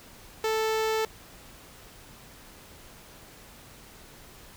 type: tone with notch filter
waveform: sawtooth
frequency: 440 Hz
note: A4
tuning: in tune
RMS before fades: -27 dBFS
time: 0.44-1.05 s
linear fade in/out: 2 ms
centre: 10000 Hz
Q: 1.5
effects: pink hiss -50 dBFS RMS until 4.56 s